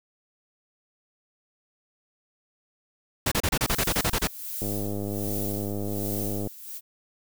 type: noise bursts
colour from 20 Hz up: pink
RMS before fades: -24 dBFS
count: 12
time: 3.26-4.273 s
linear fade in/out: 5 ms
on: 56 ms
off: 31 ms
type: noise with tremolo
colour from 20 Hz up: violet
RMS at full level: -33 dBFS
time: 3.66-6.81 s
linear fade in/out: 50 ms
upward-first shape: sine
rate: 1.3 Hz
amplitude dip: 75%
type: click train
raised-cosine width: 2 ms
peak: -19 dBFS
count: 190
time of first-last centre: 4.62-6.473 s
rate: 102 Hz
effects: none